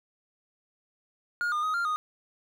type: tone with pitch steps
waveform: triangle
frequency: 1426 / 1214 / 1255 / 1392 / 1238 Hz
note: F6 / D#6 / D#6 / F6 / D#6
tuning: +36 / -43 / +15 / -6 / -9 cents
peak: -24 dBFS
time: 1.41-1.96 s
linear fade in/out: 0 ms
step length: 110 ms
effects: none